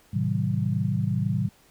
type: chord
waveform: sine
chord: A diminished seventh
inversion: none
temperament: just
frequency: 110 / 132 / 158.4 / 190.08 Hz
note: A2 / C3 / Eb3 / Gb3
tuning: 0 / +16 / +31 / +47 cents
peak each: -27 / -28 / -29 / -28 dBFS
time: 0.13-1.49 s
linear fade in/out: 10 ms
effects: pink hiss -58 dBFS RMS until 1.7 s